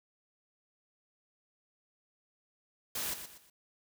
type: noise with echo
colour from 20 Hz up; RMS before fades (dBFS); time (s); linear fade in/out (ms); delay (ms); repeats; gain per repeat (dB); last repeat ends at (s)
white; -36; 2.95-3.14; 5; 120; 3; -9; 3.5
effects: none